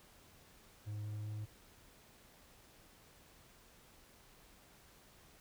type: tone with pitch steps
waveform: triangle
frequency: 105 / 105.79 / 106.59 Hz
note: G#2 / G#2 / G#2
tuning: +19 / +32 / +45 cents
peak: -38 dBFS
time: 0.86-1.46 s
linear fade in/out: 20 ms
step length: 200 ms
effects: pink hiss -63 dBFS RMS until 5.4 s